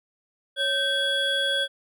triangle tone cluster, 555 / 1552 / 3354 Hz, C#5 / G6 / G#7, +2 / -18 / +16 cents, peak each -28 / -25 / -23 dBFS, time 0.56-1.68 s, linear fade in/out 50 ms, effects none

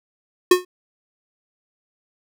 square tone with exponential decay, 362.3 Hz, F#4, 36 cents flat, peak -7 dBFS, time 0.51-0.65 s, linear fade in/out 5 ms, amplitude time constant 30 ms, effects none

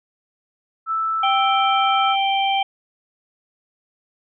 sine tone, 1318.5 Hz, E6, in tune, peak -19 dBFS, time 0.86-2.16 s, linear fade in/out 50 ms
harmonic tone, 784 Hz, G5, in tune, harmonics 1 / 3 / 4, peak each -18 / -26 / -24 dBFS, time 1.23-2.63 s, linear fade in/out 5 ms
effects none

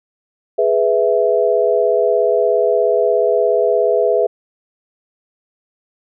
sine chord, E major, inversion first, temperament equal with one note detuned, 417 / 493.9 / 659.3 Hz, G#4 / B4 / E5, +7 / 0 / 0 cents, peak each -16 dBFS, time 0.58-4.27 s, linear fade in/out 10 ms, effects none

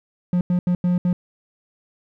triangle tone bursts at uneven times, 178 Hz, F3, 33 cents sharp, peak -14 dBFS, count 5, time 0.33-0.41 / 0.5-0.59 / 0.67-0.75 / 0.84-0.98 / 1.05-1.13 s, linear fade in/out 2 ms, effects none

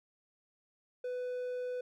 triangle tone, 498.1 Hz, B4, 15 cents sharp, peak -33 dBFS, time 1.04-1.81 s, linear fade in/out 5 ms, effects none

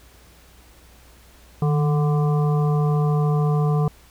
harmonic tone with a mistuned harmonic, 146.83 Hz, D3, in tune, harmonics 1 / 3 / 5 / 7 / 8, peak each -17 / -27 / -31 / -34 / -35 dBFS, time 1.62-3.88 s, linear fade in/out 2 ms, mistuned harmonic 1, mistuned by +63 cents, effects added 60 Hz sine -50 dBFS peak until 4.1 s + pink hiss -52 dBFS RMS until 4.1 s

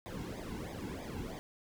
brown noise with flanger, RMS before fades -42 dBFS, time 0.06-1.39 s, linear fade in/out 0 ms, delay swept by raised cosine 0.69 to 1.69 ms, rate 3.1 Hz, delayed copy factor -0.95, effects none

